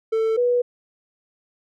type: tone pair in turn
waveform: triangle / sine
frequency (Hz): 445.1 / 488.2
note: A4 / B4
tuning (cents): +20 / -20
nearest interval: major second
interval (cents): 160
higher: second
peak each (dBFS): -16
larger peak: neither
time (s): 0.12-0.37 / 0.37-0.62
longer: neither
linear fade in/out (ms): 10
effects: none